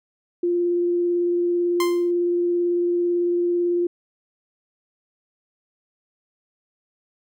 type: tone with vibrato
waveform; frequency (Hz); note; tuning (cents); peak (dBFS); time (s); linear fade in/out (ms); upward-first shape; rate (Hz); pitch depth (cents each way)
sine; 349.2; F4; 0; -18; 0.43-3.87; 5; sine; 18; 10
type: tone with exponential decay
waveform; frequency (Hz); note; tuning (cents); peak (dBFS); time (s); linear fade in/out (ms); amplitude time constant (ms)
sawtooth; 1046.5; C6; 0; -17; 1.8-2.11; 2; 67
effects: none